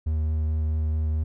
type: tone with vibrato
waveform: triangle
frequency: 77.78 Hz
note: D#2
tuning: in tune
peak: -20 dBFS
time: 0.06-1.24 s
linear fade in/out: 10 ms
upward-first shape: triangle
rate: 4.6 Hz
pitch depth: 13 cents each way
effects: none